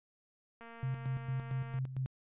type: click train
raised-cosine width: 0.5 ms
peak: -37 dBFS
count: 273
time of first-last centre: 0.61-1.787 s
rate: 231 Hz
type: tone with tremolo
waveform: sine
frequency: 130.81 Hz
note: C3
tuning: in tune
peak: -32 dBFS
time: 0.83-2.06 s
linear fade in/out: 0 ms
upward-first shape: square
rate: 4.4 Hz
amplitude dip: 65%
effects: resampled to 8000 Hz